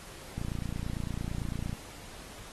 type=click train; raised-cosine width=5 ms; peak=-22 dBFS; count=40; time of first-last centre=0.38-1.729 s; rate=28.9 Hz; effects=pink hiss -48 dBFS RMS until 2.52 s + AAC 32 kbps